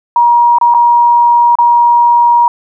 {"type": "tone with dropouts", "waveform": "sine", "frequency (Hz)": 951, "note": "A#5", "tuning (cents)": 34, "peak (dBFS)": -4, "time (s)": [0.16, 2.48], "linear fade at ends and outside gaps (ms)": 2, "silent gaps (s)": [[0.585, 0.612], [0.74, 0.746], [1.554, 1.586]], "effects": []}